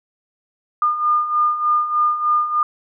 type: beating tone pair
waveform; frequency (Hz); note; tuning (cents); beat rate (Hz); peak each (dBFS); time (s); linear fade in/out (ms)
sine; 1210 / 1213.3; D#6 / D#6; -49 / -44; 3.3; -22 / -16; 0.82-2.63; 2
effects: none